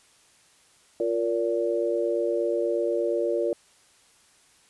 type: chord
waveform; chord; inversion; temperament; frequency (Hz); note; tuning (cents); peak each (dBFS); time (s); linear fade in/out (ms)
sine; Bb major; second; equal with one note detuned; 349.2 / 466.2 / 574.6; F4 / Bb4 / D5; 0 / 0 / -38; -27; 1-3.53; 2
effects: white hiss -59 dBFS RMS until 4.69 s + resampled to 24000 Hz